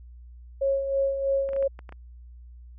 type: tone with tremolo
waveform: sine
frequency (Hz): 547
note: C#5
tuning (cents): -23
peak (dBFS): -20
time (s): 0.61-1.68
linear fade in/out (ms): 10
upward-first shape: sine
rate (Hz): 3.1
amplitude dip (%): 55
type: clicks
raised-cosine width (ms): 0.5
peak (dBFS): -28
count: 7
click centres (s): 1.49 / 1.533 / 1.564 / 1.626 / 1.791 / 1.892 / 1.924
effects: added 60 Hz sine -43 dBFS peak until 2.78 s